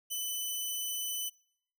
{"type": "tone", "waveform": "10% pulse", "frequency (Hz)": 3005, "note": "F#7", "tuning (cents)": 26, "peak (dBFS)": -25, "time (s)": [0.1, 1.3], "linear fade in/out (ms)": 20, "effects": ["noise-tail reverb RT60 0.7 s tail -26 dB re dry"]}